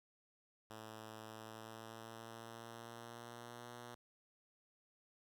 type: tone with pitch glide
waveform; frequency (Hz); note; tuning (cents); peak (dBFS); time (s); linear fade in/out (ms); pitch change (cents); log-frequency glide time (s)
5% pulse; 110 to 119.96; A2 to B2; 0 to -50; -39; 0.7-3.95; 5; +150; 1.25-3.7
effects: none